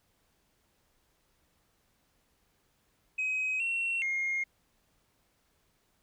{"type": "tone with pitch steps", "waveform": "sine", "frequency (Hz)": [2531, 2721, 2136], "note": ["D#7", "F7", "C7"], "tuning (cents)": [29, -46, 35], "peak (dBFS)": -27, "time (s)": [3.18, 4.44], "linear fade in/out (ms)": 10, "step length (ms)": 420, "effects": ["tanh soft clip ceiling -26 dBFS", "pink hiss -72 dBFS RMS until 6.02 s"]}